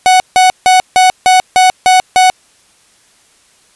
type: tone bursts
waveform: 45% pulse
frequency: 742 Hz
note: F#5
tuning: 5 cents sharp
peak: -4 dBFS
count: 8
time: 0.06-2.3 s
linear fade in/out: 0 ms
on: 140 ms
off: 160 ms
effects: white hiss -49 dBFS RMS until 3.75 s + resampled to 24000 Hz